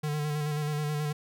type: tone with vibrato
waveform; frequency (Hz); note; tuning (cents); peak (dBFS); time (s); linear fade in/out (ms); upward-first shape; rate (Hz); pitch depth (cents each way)
square; 149.6; D3; +32; -29; 0.03-1.13; 10; square; 9.3; 26
effects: none